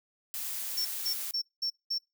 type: noise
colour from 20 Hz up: blue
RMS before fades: -36 dBFS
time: 0.34-1.31 s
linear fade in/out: 0 ms
type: tone bursts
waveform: triangle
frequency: 5440 Hz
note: F8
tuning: 46 cents flat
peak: -27 dBFS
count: 5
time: 0.77-1.985 s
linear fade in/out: 10 ms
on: 83 ms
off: 200 ms
effects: noise-tail reverb RT60 0.2 s tail -25 dB re dry